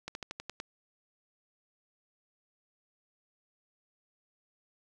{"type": "slowing click train", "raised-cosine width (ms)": 0.2, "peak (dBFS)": -21, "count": 7, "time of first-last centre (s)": [0.08, 0.601], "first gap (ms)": 71, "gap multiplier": 1.08, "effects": []}